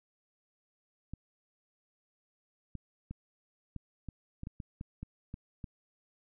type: clicks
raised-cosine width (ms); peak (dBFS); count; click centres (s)
5; -28; 12; 1.136 / 2.753 / 3.11 / 3.763 / 4.087 / 4.434 / 4.471 / 4.602 / 4.811 / 5.03 / 5.341 / 5.642
effects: none